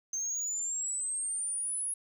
sine exponential sweep, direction up, 6272 to 10530 Hz, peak -29 dBFS, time 0.13-1.94 s, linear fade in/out 5 ms, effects tanh soft clip ceiling -30 dBFS + 11-bit

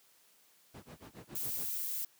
brown noise with tremolo, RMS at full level -41 dBFS, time 0.74-1.7 s, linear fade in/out 5 ms, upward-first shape sine, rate 7.2 Hz, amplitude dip 100%
violet noise, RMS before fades -37 dBFS, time 1.35-2.05 s, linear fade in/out 5 ms
effects white hiss -66 dBFS RMS until 2.19 s + high-pass 150 Hz 12 dB/octave

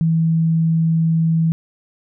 sine tone, 163 Hz, E3, 19 cents flat, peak -13 dBFS, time 0.01-1.52 s, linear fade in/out 0 ms, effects none

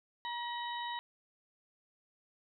harmonic tone with a mistuned harmonic, 953 Hz, A#5, 38 cents sharp, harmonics 1 / 2 / 3 / 4, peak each -38 / -44 / -48 / -45 dBFS, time 0.25-0.99 s, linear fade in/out 0 ms, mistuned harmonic 3, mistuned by +87 cents, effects none

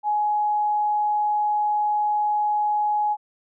sine tone, 839 Hz, G#5, 17 cents sharp, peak -19 dBFS, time 0.03-3.17 s, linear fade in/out 50 ms, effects none

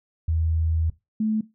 sine tone pair in turn, 80.9 / 217 Hz, E2 / A3, -32 / -24 cents, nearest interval octave + perfect fourth, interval 1708 cents, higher second, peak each -20 dBFS, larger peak neither, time 0.28-0.9 / 1.2-1.41 s, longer first, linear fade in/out 5 ms, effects noise-tail reverb RT60 0.2 s tail -17 dB re dry

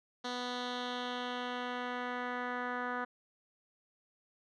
10% pulse tone with low-pass filter sweep, 246.9 Hz, B3, in tune, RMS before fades -38 dBFS, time 0.24-3.05 s, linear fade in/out 10 ms, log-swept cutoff 4500 to 1600 Hz, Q 2.4, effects none

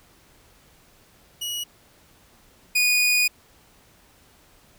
sawtooth tone pair in turn, 2911 / 2465 Hz, F#7 / D#7, -29 / -17 cents, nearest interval minor third, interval 288 cents, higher first, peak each -24 / -14 dBFS, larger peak second, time 1.41-1.64 / 2.75-3.28 s, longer second, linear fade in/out 10 ms, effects pink hiss -56 dBFS RMS until 4.78 s

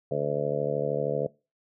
harmonic tone, 73 Hz, D2, 10 cents flat, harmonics 2 / 3 / 4 / 5 / 6 / 7 / 8 / 9, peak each -33 / -39 / -39 / -42 / -31 / -30 / -33 / -34 dBFS, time 0.11-1.27 s, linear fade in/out 5 ms, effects noise-tail reverb RT60 0.3 s tail -23 dB re dry

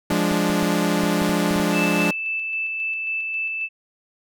sawtooth chord, D diminished, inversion first, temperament equal, 174.61 / 207.7 / 293.7 Hz, F3 / Ab3 / D4, 0 / 0 / 0 cents, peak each -19 dBFS, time 0.1-2.11 s, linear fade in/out 5 ms
clicks, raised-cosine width 5 ms, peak -23 dBFS, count 10, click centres 0.117 / 0.316 / 0.5 / 0.63 / 1.036 / 1.219 / 1.294 / 1.511 / 1.561 / 1.599 s
sine tone with tremolo, 2637 Hz, E7, in tune, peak -22 dBFS, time 1.72-3.69 s, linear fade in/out 50 ms, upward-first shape square, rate 3.7 Hz, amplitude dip 25%
effects none

